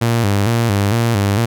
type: tone with vibrato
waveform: sawtooth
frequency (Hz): 108.2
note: A2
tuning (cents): -29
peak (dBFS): -9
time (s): 0.01-1.46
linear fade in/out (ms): 10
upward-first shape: square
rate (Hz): 2.2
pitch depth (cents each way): 130
effects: none